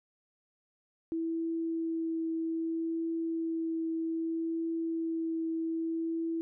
sine tone with vibrato, 327.6 Hz, E4, 11 cents flat, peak -30 dBFS, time 1.12-6.41 s, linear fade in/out 0 ms, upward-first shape triangle, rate 0.63 Hz, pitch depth 11 cents each way, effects none

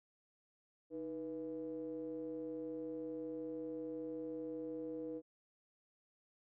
triangle ring-modulated tone, 87.31 Hz, F2, in tune, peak -36 dBFS, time 0.9-5.22 s, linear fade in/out 50 ms, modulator 400 Hz, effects none

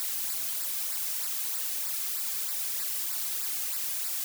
blue noise with flanger, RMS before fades -32 dBFS, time 0-4.24 s, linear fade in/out 0 ms, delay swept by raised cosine 0.31 to 2.21 ms, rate 3.2 Hz, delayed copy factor -0.8, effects none

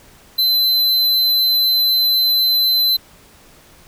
square tone, 4052 Hz, B7, 44 cents sharp, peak -13 dBFS, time 0.38-2.97 s, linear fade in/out 10 ms, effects pink hiss -47 dBFS RMS until 3.87 s

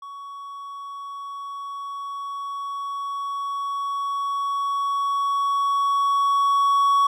triangle tone with level ramp, 1120 Hz, C#6, 18 cents sharp, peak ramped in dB -33 to -13 dBFS, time 0.02-7.07 s, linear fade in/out 5 ms, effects none

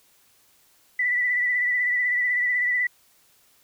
sine tone with vibrato, 1971 Hz, B6, 4 cents flat, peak -20 dBFS, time 0.99-2.87 s, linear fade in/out 5 ms, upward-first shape sine, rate 16 Hz, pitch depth 33 cents each way, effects white hiss -60 dBFS RMS until 3.63 s

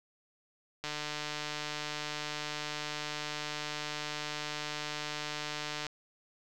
click train, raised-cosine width 0.2 ms, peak -19 dBFS, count 755, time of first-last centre 0.84-5.867 s, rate 150 Hz, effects none

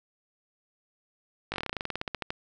slowing click train, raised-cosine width 0.3 ms, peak -15 dBFS, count 19, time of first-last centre 1.52-2.305 s, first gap 19 ms, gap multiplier 1.09, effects none

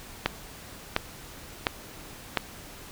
click train, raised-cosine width 0.3 ms, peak -6 dBFS, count 4, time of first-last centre 0.26-2.373 s, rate 1.42 Hz, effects pink hiss -45 dBFS RMS until 2.91 s

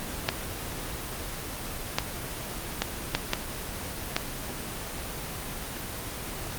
clicks, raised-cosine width 0.2 ms, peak -5 dBFS, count 6, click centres 0.289 / 1.985 / 2.82 / 3.15 / 3.334 / 4.165 s, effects pink hiss -35 dBFS RMS until 6.58 s + Opus 24 kbps

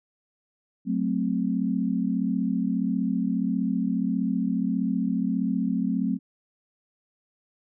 sine chord, F# diminished, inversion none, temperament equal, 185 / 220 / 261.6 Hz, F#3 / A3 / C4, 0 / 0 / 0 cents, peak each -27 dBFS, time 0.85-6.19 s, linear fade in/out 50 ms, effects none

